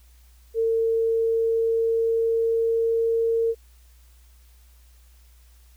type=tone with pitch glide; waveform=sine; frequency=453.2 to 456.9 Hz; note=A#4 to A#4; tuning=-49 to -35 cents; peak=-19 dBFS; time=0.54-3.55 s; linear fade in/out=50 ms; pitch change=+14 cents; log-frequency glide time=0.76-3.09 s; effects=added 60 Hz sine -50 dBFS peak until 5.76 s + white hiss -61 dBFS RMS until 5.76 s